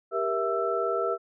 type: tone cluster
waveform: sine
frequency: 394.6 / 472.4 / 659 / 1327 Hz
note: G4 / A#4 / E5 / E6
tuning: +11 / +23 / -1 / +11 cents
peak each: -30 dBFS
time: 0.11-1.18 s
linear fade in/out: 50 ms
effects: none